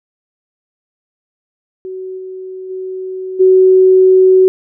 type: tone with level steps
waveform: sine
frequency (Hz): 374.6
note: F#4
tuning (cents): +21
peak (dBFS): -22 / -24 / -20 / -4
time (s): 1.85-4.48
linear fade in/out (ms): 0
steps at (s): 2.17 / 2.69 / 3.39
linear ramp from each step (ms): 20
effects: none